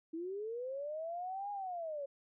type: linear two-way sweep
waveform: sine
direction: up then down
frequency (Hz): 315.6 to 825 to 546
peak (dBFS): -38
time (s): 0.13-2.06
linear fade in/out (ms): 10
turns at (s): 1.51
effects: none